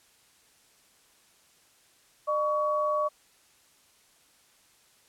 sine tone pair together, 605 / 1125 Hz, D#5 / C#6, -49 / +25 cents, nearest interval major seventh, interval 1074 cents, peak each -27 dBFS, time 2.27-3.09 s, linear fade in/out 20 ms, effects white hiss -62 dBFS RMS until 5.08 s + low-pass 11000 Hz 12 dB/octave

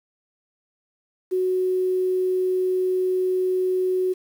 sine tone, 370 Hz, F#4, in tune, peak -19 dBFS, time 1.31-4.14 s, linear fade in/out 20 ms, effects 8-bit

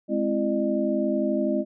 sine tone cluster, 210.3 / 262.1 / 334.8 / 605 Hz, G#3 / C4 / E4 / D#5, +22 / +3 / +27 / -49 cents, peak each -27 dBFS, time 0.08-1.65 s, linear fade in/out 50 ms, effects none

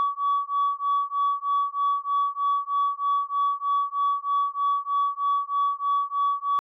sine beating tone pair, 1134 / 1137.2 Hz, C#6 / C#6, +39 / +44 cents, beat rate 3.2 Hz, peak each -24 dBFS, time 0-6.59 s, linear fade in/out 0 ms, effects tanh soft clip ceiling -16 dBFS

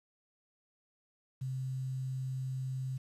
sine tone with quantisation, 130.81 Hz, C3, in tune, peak -34 dBFS, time 1.41-2.98 s, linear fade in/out 10 ms, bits 10, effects resampled to 32000 Hz

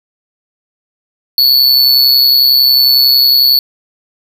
square tone with amplitude modulation, 4435 Hz, C#8, in tune, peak -3 dBFS, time 1.38-3.59 s, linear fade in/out 2 ms, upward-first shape sine, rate 131 Hz, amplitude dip 70%, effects 7-bit

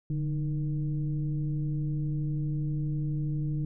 sine tone with frequency modulation, 146.83 Hz, D3, in tune, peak -27 dBFS, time 0.1-3.65 s, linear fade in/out 2 ms, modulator 163 Hz, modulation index 0.61, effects none

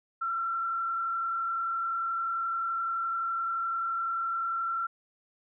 sine tone with frequency modulation, 1353 Hz, E6, 45 cents sharp, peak -28 dBFS, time 0.21-4.87 s, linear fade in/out 10 ms, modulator 31.6 Hz, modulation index 0.81, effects none

